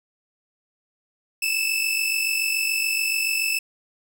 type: tone pair together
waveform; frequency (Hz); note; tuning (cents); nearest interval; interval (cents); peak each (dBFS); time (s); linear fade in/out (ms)
sawtooth; 2606 / 2653; E7 / E7; -20 / +10; unison; 30; -21; 1.42-3.59; 5
effects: none